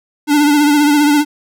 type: tone with vibrato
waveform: square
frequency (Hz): 293.7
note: D4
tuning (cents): 0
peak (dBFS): -9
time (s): 0.27-1.25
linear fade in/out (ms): 50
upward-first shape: triangle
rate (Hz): 15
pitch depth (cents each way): 55
effects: none